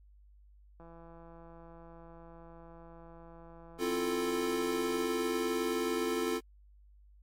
click train, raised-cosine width 1 ms, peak -40 dBFS, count 710, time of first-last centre 0.8-5.046 s, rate 167 Hz
square chord, F major seventh, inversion second, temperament equal, 261.6 / 329.6 / 349.2 / 440 Hz, C4 / E4 / F4 / A4, 0 / 0 / 0 / 0 cents, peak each -38 / -41 / -35 / -35 dBFS, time 3.78-6.41 s, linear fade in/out 50 ms
effects added 50 Hz sine -56 dBFS peak until 7.22 s + MP3 64 kbps

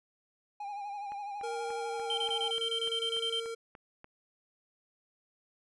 triangle tone with vibrato, 813 Hz, G#5, 37 cents flat, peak -35 dBFS, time 0.6-2.51 s, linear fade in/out 5 ms, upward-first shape sine, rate 12 Hz, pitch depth 50 cents each way
click train, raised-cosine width 0.5 ms, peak -34 dBFS, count 11, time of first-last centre 1.12-4.044 s, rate 3.42 Hz
square tone with pitch glide, 466.2 to 457.7 Hz, A#4 to A#4, 0 to -32 cents, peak -37 dBFS, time 1.43-3.55 s, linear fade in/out 10 ms, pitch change -32 cents, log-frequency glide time 1.7-2.39 s
triangle tone bursts, 3136 Hz, G7, in tune, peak -29 dBFS, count 13, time 2.1-3.399 s, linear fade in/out 2 ms, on 75 ms, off 27 ms
effects resampled to 24000 Hz

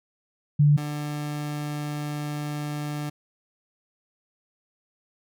sine / 30% pulse tone pair in turn, 146.83 / 148.11 Hz, D3 / D3, 0 / +15 cents, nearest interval unison, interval 15 cents, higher second, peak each -14 / -26 dBFS, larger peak first, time 0.59-0.77 / 0.77-3.1 s, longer second, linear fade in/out 10 ms, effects none

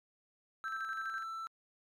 sine tone with tremolo, 1568 Hz, G6, in tune, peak -37 dBFS, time 0.64-1.24 s, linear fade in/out 20 ms, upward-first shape square, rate 12 Hz, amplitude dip 65%
triangle tone with pitch glide, 1319 to 1330.5 Hz, E6 to E6, +1 to +16 cents, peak -37 dBFS, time 0.64-1.47 s, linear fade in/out 0 ms, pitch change +15 cents, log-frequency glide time 1.01-1.13 s
effects MP3 96 kbps

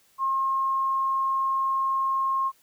sine tone, 1072 Hz, C6, 42 cents sharp, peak -22 dBFS, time 0.18-2.52 s, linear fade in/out 50 ms, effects white hiss -62 dBFS RMS until 2.62 s

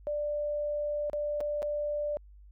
sine tone with dropouts, 590 Hz, D5, 8 cents sharp, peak -29 dBFS, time 0.07-2.17 s, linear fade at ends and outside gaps 0 ms, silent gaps 1.098-1.132 / 1.405-1.41 / 1.621-1.628 s, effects added 50 Hz sine -50 dBFS peak until 2.51 s

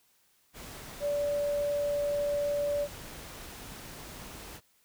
sine tone in noise, 579 Hz, D5, 25 cents flat, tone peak -27 dBFS, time 1-2.88 s, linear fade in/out 50 ms, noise pink, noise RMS -45 dBFS, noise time 0.53-4.61 s, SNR +15 dB, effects white hiss -68 dBFS RMS until 4.84 s

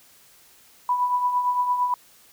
sine tone with tremolo, 987.8 Hz, B5, in tune, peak -17 dBFS, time 0.89-1.94 s, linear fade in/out 2 ms, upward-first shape triangle, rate 8.8 Hz, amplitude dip 60%, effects white hiss -54 dBFS RMS until 2.32 s

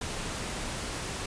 pink noise, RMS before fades -35 dBFS, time 0.01-1.26 s, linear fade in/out 5 ms, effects resampled to 22050 Hz

